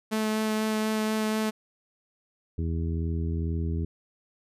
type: tone with vibrato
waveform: sawtooth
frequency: 217 Hz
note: A3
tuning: 24 cents flat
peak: -21 dBFS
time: 0.11-1.51 s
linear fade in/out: 20 ms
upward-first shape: sine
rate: 4.1 Hz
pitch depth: 9 cents each way
type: harmonic tone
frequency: 82.2 Hz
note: E2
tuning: 4 cents flat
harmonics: 1 / 2 / 3 / 4 / 5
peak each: -27 / -33 / -37 / -39 / -41 dBFS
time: 2.58-3.85 s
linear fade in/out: 5 ms
effects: resampled to 32000 Hz